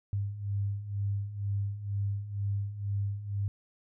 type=beating tone pair; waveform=sine; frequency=99.1 / 101.2 Hz; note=G2 / G#2; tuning=+19 / -44 cents; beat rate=2.1 Hz; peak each=-36 / -31 dBFS; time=0.13-3.48 s; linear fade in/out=0 ms; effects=none